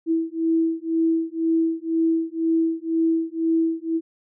sine beating tone pair, 326 / 328 Hz, E4 / E4, -19 / -9 cents, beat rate 2 Hz, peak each -22 dBFS, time 0.06-4.01 s, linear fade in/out 50 ms, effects none

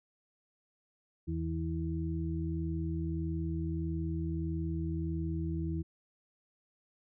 harmonic tone, 81.6 Hz, E2, 17 cents flat, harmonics 1 / 2 / 4, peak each -35 / -36 / -38 dBFS, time 1.27-5.83 s, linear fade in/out 20 ms, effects none

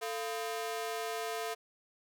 sawtooth ring-modulated tone, 568 Hz, C#5, 42 cents sharp, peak -28 dBFS, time 0.01-1.55 s, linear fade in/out 20 ms, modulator 123 Hz, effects none

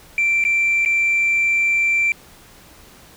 sine tone with dropouts, 2349 Hz, D7, in tune, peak -13 dBFS, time 0.18-2.12 s, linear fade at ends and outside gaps 1 ms, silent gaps 0.44-0.45 / 0.85-0.859 s, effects tanh soft clip ceiling -12 dBFS + pink hiss -46 dBFS RMS until 3.16 s

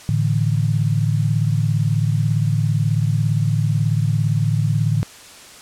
sine chord, A suspended fourth, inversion none, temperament equal, 110 / 146.83 / 164.81 Hz, A2 / D3 / E3, 0 / 0 / 0 cents, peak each -18 / -19 / -24 dBFS, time 0.09-5.03 s, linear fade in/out 0 ms, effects white hiss -41 dBFS RMS until 5.61 s + low-pass 9000 Hz 12 dB/octave

